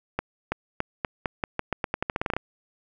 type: accelerating click train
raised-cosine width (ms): 0.5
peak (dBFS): -10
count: 18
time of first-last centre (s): 0.19-2.366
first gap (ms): 330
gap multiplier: 0.86
effects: none